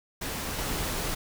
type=noise with level steps; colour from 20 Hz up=pink; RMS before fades=-33 / -31 dBFS; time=0.21-1.15 s; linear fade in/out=10 ms; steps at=0.58 s; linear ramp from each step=10 ms; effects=none